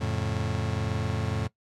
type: chord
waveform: 35% pulse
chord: F augmented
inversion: none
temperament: just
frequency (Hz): 87.31 / 109.13 / 136.42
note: F2 / A2 / C#3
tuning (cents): 0 / -14 / -27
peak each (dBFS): -30 / -28 / -32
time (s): 0-1.48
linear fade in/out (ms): 20
effects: noise-tail reverb RT60 0.1 s tail -20 dB re dry + low-pass 7000 Hz 12 dB/octave